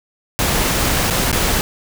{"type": "noise with dropouts", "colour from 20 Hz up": "pink", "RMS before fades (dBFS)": -17, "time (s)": [0.39, 1.61], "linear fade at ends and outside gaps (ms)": 0, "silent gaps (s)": [[1.101, 1.107], [1.315, 1.328]], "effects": []}